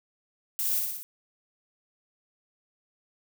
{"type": "noise with echo", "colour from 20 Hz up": "violet", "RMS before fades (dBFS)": -29, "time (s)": [0.59, 0.79], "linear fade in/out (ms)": 0, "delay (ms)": 60, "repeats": 4, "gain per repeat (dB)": -3, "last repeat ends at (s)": 1.03, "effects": []}